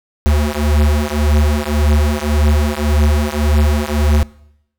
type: beating tone pair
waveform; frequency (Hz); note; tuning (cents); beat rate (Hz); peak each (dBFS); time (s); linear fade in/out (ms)
square; 73.42 / 75.22; D2 / D2; 0 / +42; 1.8; -15; 0.26-4.23; 0
effects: noise-tail reverb RT60 0.8 s tail -22 dB re dry